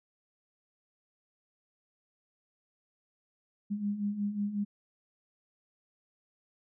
sine beating tone pair, 200.6 / 206.1 Hz, G3 / G#3, +40 / -13 cents, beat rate 5.5 Hz, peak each -37 / -31 dBFS, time 3.7-4.65 s, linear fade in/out 20 ms, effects none

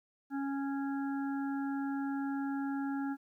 harmonic tone, 276.3 Hz, C#4, 6 cents flat, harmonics 1 / 3 / 5 / 6, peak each -33 / -43 / -47 / -49 dBFS, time 0.3-3.17 s, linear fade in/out 50 ms, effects 12-bit

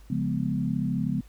sine chord, C# dominant seventh, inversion none, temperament equal, 138.59 / 174.61 / 207.7 / 246.9 Hz, C#3 / E#3 / G#3 / B3, 0 / 0 / 0 / 0 cents, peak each -30 dBFS, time 0.1-1.21 s, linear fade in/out 5 ms, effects added 50 Hz sine -47 dBFS peak until 1.28 s + pink hiss -60 dBFS RMS until 1.28 s

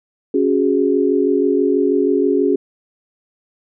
sine chord, C# suspended fourth, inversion none, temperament just, 277.2 / 369.6 / 415.8 Hz, C#4 / F#4 / G#4, 0 / -2 / +2 cents, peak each -17 dBFS, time 0.34-2.56 s, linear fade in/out 5 ms, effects none

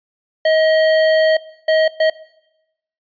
square tone bursts at uneven times, 633 Hz, D#5, 30 cents sharp, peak -12 dBFS, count 3, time 0.45-1.37 / 1.68-1.88 / 2-2.1 s, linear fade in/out 5 ms, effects noise-tail reverb RT60 0.9 s tail -20 dB re dry + resampled to 11025 Hz

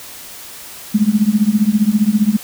sine tone with tremolo, 210.9 Hz, G#3, 27 cents sharp, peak -6 dBFS, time 0.94-2.37 s, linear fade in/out 10 ms, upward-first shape triangle, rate 15 Hz, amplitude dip 100%, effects white hiss -34 dBFS RMS until 2.43 s

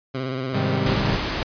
15% pulse tone with vibrato, 130.81 Hz, C3, in tune, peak -19 dBFS, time 0.14-0.94 s, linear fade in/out 10 ms, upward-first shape square, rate 17 Hz, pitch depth 41 cents each way
sawtooth chord, Ab major seventh, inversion none, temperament equal, 103.83 / 130.81 / 155.56 / 196 Hz, Ab2 / C3 / Eb3 / G3, 0 / 0 / 0 / 0 cents, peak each -23 dBFS, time 0.53-1.17 s, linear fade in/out 20 ms
pink noise, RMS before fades -25 dBFS, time 0.86-1.43 s, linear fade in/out 2 ms
effects resampled to 11025 Hz

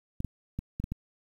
clicks, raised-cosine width 5 ms, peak -20 dBFS, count 6, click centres 0.204 / 0.247 / 0.59 / 0.8 / 0.841 / 0.92 s, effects 9-bit

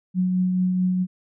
sine tone with tremolo, 183.3 Hz, F#3, 16 cents flat, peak -17 dBFS, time 0.14-1.07 s, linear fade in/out 50 ms, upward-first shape triangle, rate 4.6 Hz, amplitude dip 30%, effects none

